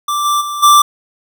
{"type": "tone with level steps", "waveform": "square", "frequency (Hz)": 1174.7, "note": "D6", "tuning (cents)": 0, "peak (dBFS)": [-15, -12, -20, -5], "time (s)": [0.08, 0.82], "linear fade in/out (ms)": 5, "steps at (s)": [0.24, 0.4, 0.62], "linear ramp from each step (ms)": 20, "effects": []}